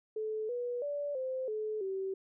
sine tone with pitch steps, 433.9 / 486.6 / 578 / 519 / 430.3 / 384.1 Hz, A4 / B4 / D5 / C5 / A4 / G4, -24 / -26 / -28 / -14 / -39 / -35 cents, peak -33 dBFS, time 0.16-2.14 s, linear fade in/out 5 ms, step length 330 ms, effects none

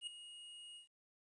square tone with ADSR envelope, 2873 Hz, F7, 48 cents sharp, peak -40 dBFS, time 0.01-0.88 s, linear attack 61 ms, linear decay 4 ms, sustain -12 dB, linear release 120 ms, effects resampled to 22050 Hz + 13-bit

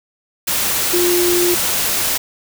sine tone in noise, 351.9 Hz, F4, 13 cents sharp, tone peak -14 dBFS, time 0.93-1.55 s, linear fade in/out 10 ms, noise white, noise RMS -18 dBFS, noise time 0.47-2.18 s, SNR +1 dB, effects none

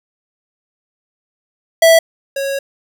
square tone pair in turn, 657 / 550.4 Hz, E5 / C#5, -6 / -12 cents, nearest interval minor third, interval 306 cents, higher first, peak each -6 / -18 dBFS, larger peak first, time 1.82-1.99 / 2.36-2.59 s, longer second, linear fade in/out 5 ms, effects none

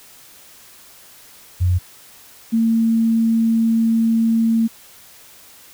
sine tone pair in turn, 89.7 / 226.7 Hz, F2 / A#3, +47 / -48 cents, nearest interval octave + major third, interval 1605 cents, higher second, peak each -13 dBFS, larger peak neither, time 1.6-1.79 / 2.52-4.68 s, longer second, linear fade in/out 20 ms, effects white hiss -45 dBFS RMS until 5.73 s

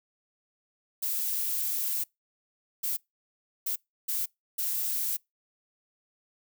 violet noise bursts at uneven times, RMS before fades -30 dBFS, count 5, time 1.02-2.04 / 2.83-2.97 / 3.66-3.76 / 4.08-4.26 / 4.58-5.17 s, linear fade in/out 10 ms, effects noise-tail reverb RT60 0.2 s tail -26 dB re dry

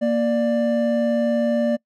triangle tone pair together, 234.1 / 590 Hz, A#3 / D5, +8 / +8 cents, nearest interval octave + major third, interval 1600 cents, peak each -18 dBFS, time 0.01-1.77 s, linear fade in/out 20 ms, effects noise-tail reverb RT60 0.1 s tail -24 dB re dry

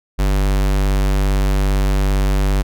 square tone, 48.79 Hz, G1, 7 cents flat, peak -14 dBFS, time 0.18-2.63 s, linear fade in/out 20 ms, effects none

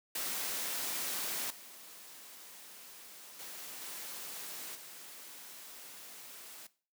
white noise with level steps, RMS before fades -37 / -52 / -46 / -44 / -50 dBFS, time 0.15-6.67 s, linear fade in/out 5 ms, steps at 1.5 / 3.39 / 3.81 / 4.75 s, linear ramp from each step 5 ms, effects noise-tail reverb RT60 0.4 s tail -18 dB re dry + high-pass 200 Hz 12 dB/octave

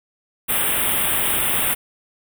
white band-stop noise, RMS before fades -20 dBFS, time 0.48-1.75 s, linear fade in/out 20 ms, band 3600 to 8300 Hz, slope 96 dB/octave, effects none

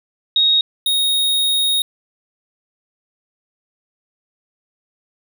sine / square tone pair in turn, 3755 / 3740 Hz, A#7 / A#7, +12 / +5 cents, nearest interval unison, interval 7 cents, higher first, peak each -11 / -15 dBFS, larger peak first, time 0.36-0.61 / 0.86-1.82 s, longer second, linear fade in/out 2 ms, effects none

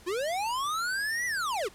square linear two-way sweep, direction up then down, 329.6 to 1991 to 329.6 Hz, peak -29 dBFS, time 0.06-1.69 s, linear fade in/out 20 ms, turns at 1.26 s, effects pink hiss -54 dBFS RMS until 1.74 s + low-pass 12000 Hz 12 dB/octave

